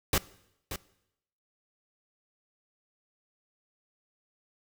pink noise with echo, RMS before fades -25 dBFS, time 0.13-0.18 s, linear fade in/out 2 ms, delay 580 ms, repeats 1, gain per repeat -11 dB, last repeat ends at 0.76 s, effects noise-tail reverb RT60 0.8 s tail -20 dB re dry

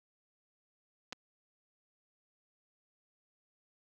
clicks, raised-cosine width 0.2 ms, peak -24 dBFS, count 2, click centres 1.125 / 1.129 s, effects high-pass 80 Hz 12 dB/octave + 11-bit

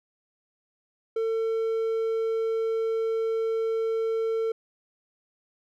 triangle tone, 450 Hz, A4, 39 cents sharp, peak -22 dBFS, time 1.16-4.52 s, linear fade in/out 5 ms, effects none

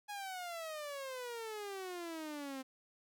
sawtooth exponential sweep, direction down, 837 to 260.2 Hz, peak -38 dBFS, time 0.08-2.63 s, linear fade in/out 20 ms, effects none

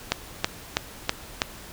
click train, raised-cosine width 0.2 ms, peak -3 dBFS, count 5, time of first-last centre 0.12-1.419 s, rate 3.08 Hz, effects pink hiss -43 dBFS RMS until 1.72 s

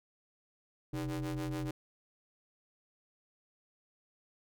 40% pulse ring-modulated tone, 89.4 Hz, F2, 41 cents sharp, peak -31 dBFS, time 0.93-1.71 s, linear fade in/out 5 ms, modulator 220 Hz, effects none

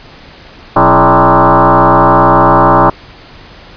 sine tone with frequency modulation, 120 Hz, B2, 49 cents flat, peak -3 dBFS, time 0.76-2.9 s, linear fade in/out 5 ms, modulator 151 Hz, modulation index 7.7, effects pink hiss -35 dBFS RMS until 3.76 s + resampled to 11025 Hz

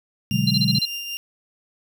30% pulse tone with tremolo, 2794 Hz, F7, in tune, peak -24 dBFS, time 0.31-1.17 s, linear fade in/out 0 ms, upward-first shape triangle, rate 5.1 Hz, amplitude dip 40%
sine chord, G# half-diminished seventh, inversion first, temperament equal, 123.47 / 146.83 / 185 / 207.7 Hz, B2 / D3 / F#3 / G#3, 0 / 0 / 0 / 0 cents, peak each -24 dBFS, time 0.31-0.79 s, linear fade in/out 5 ms
sine tone bursts, 4113 Hz, C8, 30 cents flat, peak -18 dBFS, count 6, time 0.47-0.855 s, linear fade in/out 5 ms, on 40 ms, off 29 ms
effects none

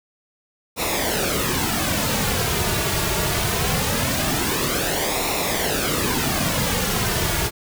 pink noise with flanger, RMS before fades -22 dBFS, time 0.76-7.51 s, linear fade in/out 50 ms, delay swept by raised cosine 0.63 to 3.93 ms, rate 0.22 Hz, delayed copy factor -0.65, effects none

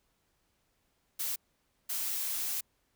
blue noise bursts at uneven times, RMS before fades -34 dBFS, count 2, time 1.19-1.36 / 1.89-2.61 s, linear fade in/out 10 ms, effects pink hiss -75 dBFS RMS until 2.95 s

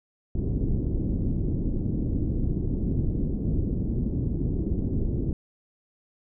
pink low-pass noise, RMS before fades -26 dBFS, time 0.35-5.33 s, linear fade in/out 2 ms, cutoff 330 Hz, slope 24 dB/octave, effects none

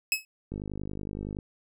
sawtooth tone with exponential decay, 2576 Hz, E7, 41 cents flat, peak -16 dBFS, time 0.12-0.25 s, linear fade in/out 1 ms, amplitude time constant 28 ms
click train, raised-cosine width 3 ms, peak -23 dBFS, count 45, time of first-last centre 0.52-1.388 s, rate 50.7 Hz
effects none

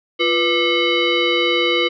sine tone with frequency modulation, 1330 Hz, E6, 15 cents sharp, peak -14 dBFS, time 0.19-1.89 s, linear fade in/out 20 ms, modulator 839 Hz, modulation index 2.6, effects none

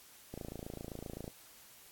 click train, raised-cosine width 2 ms, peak -29 dBFS, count 27, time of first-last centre 0.34-1.279 s, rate 27.7 Hz, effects white hiss -58 dBFS RMS until 1.91 s + AAC 64 kbps

